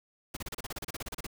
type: noise bursts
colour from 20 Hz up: pink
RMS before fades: -38 dBFS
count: 16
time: 0.34-1.267 s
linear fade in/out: 5 ms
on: 27 ms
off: 33 ms
effects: none